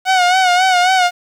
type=tone with vibrato; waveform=sawtooth; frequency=734 Hz; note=F#5; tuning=14 cents flat; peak=-6 dBFS; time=0.05-1.11 s; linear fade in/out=50 ms; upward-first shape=sine; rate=3.7 Hz; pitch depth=62 cents each way; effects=low-pass 6000 Hz 12 dB/octave + 7-bit